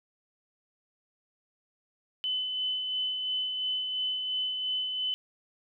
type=tone with tremolo; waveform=sine; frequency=3022 Hz; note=F#7; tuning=36 cents sharp; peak=-27 dBFS; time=2.24-5.14 s; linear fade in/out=0 ms; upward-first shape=sine; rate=2.9 Hz; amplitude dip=35%; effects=none